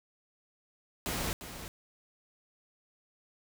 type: noise with echo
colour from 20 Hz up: pink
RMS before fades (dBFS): -34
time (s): 1.06-1.33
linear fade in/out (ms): 0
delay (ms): 350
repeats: 1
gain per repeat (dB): -10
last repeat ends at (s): 1.68
effects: none